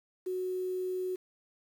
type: tone with quantisation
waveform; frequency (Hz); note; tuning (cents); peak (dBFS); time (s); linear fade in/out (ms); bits
sine; 368.9; F#4; -5; -31; 0.26-1.16; 10; 9
effects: none